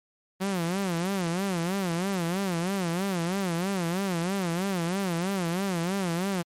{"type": "tone with vibrato", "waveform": "sawtooth", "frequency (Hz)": 181.8, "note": "F#3", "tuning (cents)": -30, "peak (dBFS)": -22, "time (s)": [0.4, 6.43], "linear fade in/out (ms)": 20, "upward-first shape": "sine", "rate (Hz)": 3.1, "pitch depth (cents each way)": 160, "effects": ["MP3 64 kbps"]}